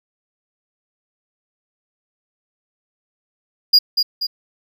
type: tone with echo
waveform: triangle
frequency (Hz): 4855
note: D#8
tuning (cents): -43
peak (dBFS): -6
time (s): 3.73-3.79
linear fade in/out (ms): 10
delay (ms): 240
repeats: 2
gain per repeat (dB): -6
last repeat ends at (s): 4.27
effects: none